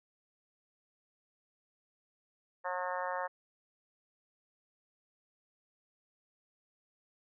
harmonic tone, 181.2 Hz, F#3, 36 cents flat, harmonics 3 / 4 / 5 / 6 / 7 / 8 / 9 / 10, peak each -39 / -42 / -39 / -41 / -45 / -47 / -46 / -45 dBFS, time 2.64-3.28 s, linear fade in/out 20 ms, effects none

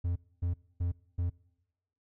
triangle tone bursts, 87.31 Hz, F2, in tune, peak -26 dBFS, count 4, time 0.04-1.3 s, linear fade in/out 10 ms, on 120 ms, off 260 ms, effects noise-tail reverb RT60 0.9 s tail -23 dB re dry

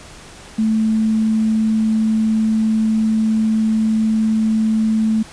sine tone with quantisation, 219.6 Hz, A3, 3 cents flat, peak -13 dBFS, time 0.58-5.23 s, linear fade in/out 10 ms, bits 7, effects pink hiss -39 dBFS RMS until 5.32 s + resampled to 22050 Hz

